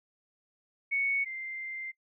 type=tone pair in turn; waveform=sine; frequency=2219 / 2090 Hz; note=C#7 / C7; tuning=+1 / -2 cents; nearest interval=minor second; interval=103 cents; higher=first; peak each=-26 / -36 dBFS; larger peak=first; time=0.91-1.25 / 1.25-1.92 s; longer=second; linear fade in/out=20 ms; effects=noise-tail reverb RT60 0.1 s tail -21 dB re dry